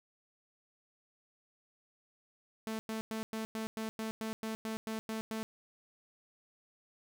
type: tone bursts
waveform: sawtooth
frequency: 220.9 Hz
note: A3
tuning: 7 cents sharp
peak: -32 dBFS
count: 13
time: 2.67-5.43 s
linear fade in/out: 0 ms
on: 120 ms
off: 100 ms
effects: none